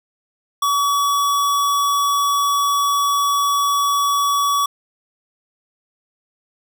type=tone; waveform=square; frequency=1136 Hz; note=C#6; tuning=42 cents sharp; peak=-16 dBFS; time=0.62-4.66 s; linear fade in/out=5 ms; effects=none